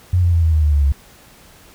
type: tone with pitch steps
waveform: sine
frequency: 90.4 / 87.07 / 83.86 / 80.77 / 77.79 / 74.93 / 72.17 / 69.51 Hz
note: F#2 / F2 / E2 / E2 / D#2 / D2 / D2 / C#2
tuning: -40 / -5 / +30 / -35 / 0 / +35 / -30 / +5 cents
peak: -11 dBFS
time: 0.13-0.922 s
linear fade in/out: 5 ms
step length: 99 ms
effects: pink hiss -46 dBFS RMS until 1.74 s